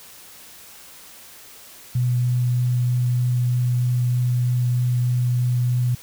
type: tone with vibrato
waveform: sine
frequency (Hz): 123.47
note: B2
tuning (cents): 0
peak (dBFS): -17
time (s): 1.95-5.95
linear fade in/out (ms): 5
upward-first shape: triangle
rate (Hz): 3.2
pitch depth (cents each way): 8
effects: white hiss -44 dBFS RMS until 6.02 s